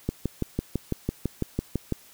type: click train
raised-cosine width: 3 ms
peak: -12 dBFS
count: 12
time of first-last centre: 0.09-1.923 s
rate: 6 Hz
effects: white hiss -53 dBFS RMS until 2.13 s